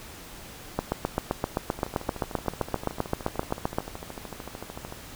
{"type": "two click trains", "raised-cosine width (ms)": 1, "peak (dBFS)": [-10, -22], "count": [24, 43], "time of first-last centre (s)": [[0.79, 3.785], [1.79, 4.924]], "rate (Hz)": [7.68, 13.4], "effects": ["pink hiss -44 dBFS RMS until 5.15 s"]}